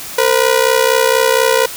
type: ring-modulated tone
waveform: sawtooth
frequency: 487.6 Hz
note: B4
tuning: 22 cents flat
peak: -3 dBFS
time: 0.18-1.66 s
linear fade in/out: 5 ms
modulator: 32.1 Hz
effects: white hiss -28 dBFS RMS until 1.76 s